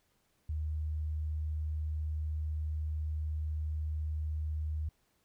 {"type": "tone", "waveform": "sine", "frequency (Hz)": 77, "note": "D#2", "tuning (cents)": -17, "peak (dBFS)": -32, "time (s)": [0.49, 4.89], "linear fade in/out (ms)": 5, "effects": ["pink hiss -74 dBFS RMS until 5.24 s"]}